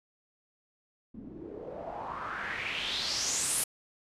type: noise with low-pass filter sweep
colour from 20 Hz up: white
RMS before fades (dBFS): -35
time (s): 1.14-3.64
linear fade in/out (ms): 5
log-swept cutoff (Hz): 220 to 11000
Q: 4.2
effects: resampled to 32000 Hz